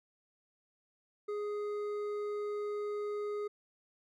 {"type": "tone with hard clipping", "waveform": "sine", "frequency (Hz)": 415.3, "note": "G#4", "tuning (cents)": 0, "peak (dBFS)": -36, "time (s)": [1.28, 3.48], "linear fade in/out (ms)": 10, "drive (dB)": 7, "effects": []}